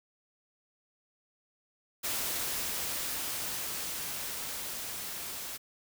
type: noise with level ramp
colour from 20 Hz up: white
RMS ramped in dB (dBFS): -33 to -40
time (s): 2.03-5.58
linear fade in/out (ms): 20
effects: none